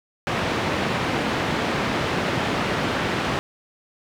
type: band-pass noise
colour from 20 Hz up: pink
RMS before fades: -24 dBFS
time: 0.27-3.39 s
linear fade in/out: 0 ms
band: 120 to 2900 Hz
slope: 12 dB/octave
effects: none